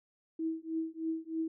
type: tone with tremolo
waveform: sine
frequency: 323.3 Hz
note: E4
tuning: 34 cents flat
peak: -29 dBFS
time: 0.39-1.48 s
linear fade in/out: 5 ms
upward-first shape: triangle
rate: 3.2 Hz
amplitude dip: 100%
effects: none

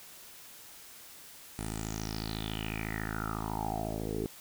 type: tone with low-pass filter sweep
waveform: 10% pulse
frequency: 54 Hz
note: A1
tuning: 32 cents flat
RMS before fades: -36 dBFS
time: 1.59-4.26 s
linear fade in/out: 0 ms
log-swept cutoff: 10000 to 400 Hz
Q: 7.4
effects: white hiss -51 dBFS RMS until 4.4 s

